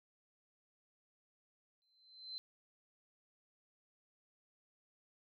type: tone with exponential growth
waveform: sine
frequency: 4080 Hz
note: C8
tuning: 44 cents flat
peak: -40 dBFS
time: 1.82-2.38 s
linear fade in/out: 0 ms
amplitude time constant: 120 ms
effects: none